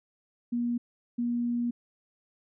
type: tone pair in turn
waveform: sine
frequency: 239.1 / 239.1 Hz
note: A#3 / A#3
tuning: +44 / +44 cents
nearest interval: unison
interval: 0 cents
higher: neither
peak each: -26 dBFS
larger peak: neither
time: 0.52-0.78 / 1.18-1.71 s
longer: second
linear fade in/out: 10 ms
effects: none